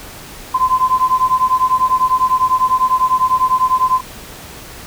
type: beating tone pair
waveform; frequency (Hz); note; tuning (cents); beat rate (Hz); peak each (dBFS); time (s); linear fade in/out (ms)
sine; 1022 / 1032; C6 / C6; -41 / -24; 10; -14; 0.54-4.01; 10
effects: pink hiss -34 dBFS RMS until 4.86 s